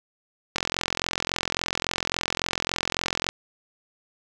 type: click train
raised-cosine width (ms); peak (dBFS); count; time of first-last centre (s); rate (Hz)
0.2; -6; 120; 0.56-3.289; 43.6
effects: none